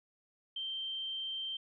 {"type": "tone", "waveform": "sine", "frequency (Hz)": 3136, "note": "G7", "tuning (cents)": 0, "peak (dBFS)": -36, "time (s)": [0.56, 1.57], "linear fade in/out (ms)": 5, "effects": []}